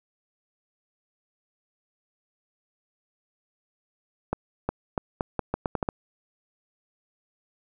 accelerating click train, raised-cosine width 1 ms, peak -11 dBFS, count 10, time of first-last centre 4.33-5.888 s, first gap 360 ms, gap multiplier 0.8, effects none

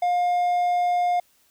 triangle tone, 710 Hz, F5, 28 cents sharp, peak -17 dBFS, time 0.02-1.2 s, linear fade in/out 5 ms, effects white hiss -62 dBFS RMS until 1.5 s

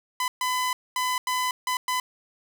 sawtooth tone bursts at uneven times, 1007 Hz, B5, 33 cents sharp, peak -20 dBFS, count 6, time 0.2-0.28 / 0.41-0.73 / 0.96-1.18 / 1.27-1.51 / 1.67-1.77 / 1.88-2 s, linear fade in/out 2 ms, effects 10-bit

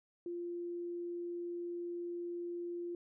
sine tone, 347.2 Hz, F4, 10 cents flat, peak -38 dBFS, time 0.26-2.95 s, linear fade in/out 2 ms, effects none

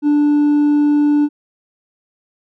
sine tone with hard clipping, 293.7 Hz, D4, in tune, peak -11 dBFS, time 0.02-1.29 s, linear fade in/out 50 ms, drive 2 dB, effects none

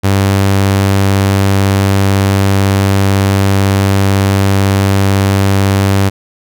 sawtooth tone, 98 Hz, G2, in tune, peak -4 dBFS, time 0.03-6.1 s, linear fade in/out 20 ms, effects none

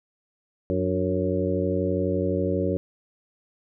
harmonic tone with a mistuned harmonic, 92.1 Hz, F#2, 7 cents flat, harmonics 1 / 2 / 3 / 4 / 5 / 6, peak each -29 / -29 / -29 / -29 / -29 / -29 dBFS, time 0.7-2.77 s, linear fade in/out 0 ms, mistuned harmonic 3, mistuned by +81 cents, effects none

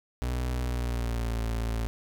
35% pulse tone with pitch glide, 61.74 to 56.62 Hz, B1 to A#1, 0 to -50 cents, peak -26 dBFS, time 0.22-1.87 s, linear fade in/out 0 ms, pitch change -150 cents, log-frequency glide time 0.61-1.37 s, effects none

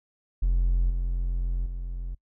triangle tone with level steps, 43.65 Hz, F1, in tune, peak -17 / -22 / -28 dBFS, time 0.42-2.15 s, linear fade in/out 10 ms, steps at 0.9 / 1.66 s, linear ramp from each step 2 ms, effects noise-tail reverb RT60 0.1 s tail -24 dB re dry + tanh soft clip ceiling -14 dBFS

